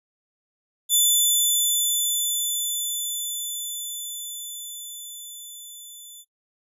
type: tone with level ramp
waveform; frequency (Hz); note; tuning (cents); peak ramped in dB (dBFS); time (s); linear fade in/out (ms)
10% pulse; 3506; A7; -7; -7 to -33; 0.89-6.25; 50
effects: noise-tail reverb RT60 0.1 s tail -21 dB re dry + resampled to 32000 Hz